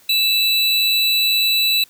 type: tone pair together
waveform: square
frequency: 2637 / 3951 Hz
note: E7 / B7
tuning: 0 / 0 cents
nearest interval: perfect fifth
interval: 700 cents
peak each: -21 / -16 dBFS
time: 0.09-1.84 s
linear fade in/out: 5 ms
effects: white hiss -51 dBFS RMS until 1.89 s